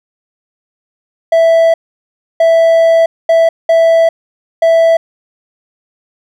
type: tone bursts at uneven times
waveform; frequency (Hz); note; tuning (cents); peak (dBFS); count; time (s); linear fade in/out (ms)
triangle; 659.3; E5; 0; -3; 5; 1.32-1.74 / 2.4-3.06 / 3.29-3.49 / 3.69-4.09 / 4.62-4.97; 5
effects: none